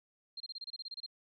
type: tone bursts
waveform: sine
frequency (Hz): 4186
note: C8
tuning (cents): 0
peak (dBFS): -40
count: 12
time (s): 0.37-1.063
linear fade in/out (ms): 5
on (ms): 33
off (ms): 27
effects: none